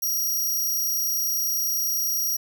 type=tone; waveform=15% pulse; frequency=5710 Hz; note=F8; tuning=37 cents sharp; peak=-17 dBFS; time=0.02-2.37 s; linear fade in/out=10 ms; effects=none